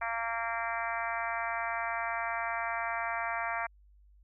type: harmonic tone with a mistuned harmonic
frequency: 230 Hz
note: A#3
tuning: 23 cents flat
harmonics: 3 / 4 / 5 / 6 / 7 / 8 / 9 / 10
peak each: -37 / -38 / -39 / -40 / -40 / -41 / -42 / -42 dBFS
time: 0.01-3.67 s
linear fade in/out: 10 ms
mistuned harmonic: 10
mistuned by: +19 cents
effects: added 50 Hz sine -57 dBFS peak until 4.23 s